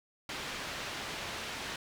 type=low-pass noise; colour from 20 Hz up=white; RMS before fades=-40 dBFS; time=0.29-1.76 s; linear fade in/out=2 ms; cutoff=3500 Hz; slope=12 dB/octave; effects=none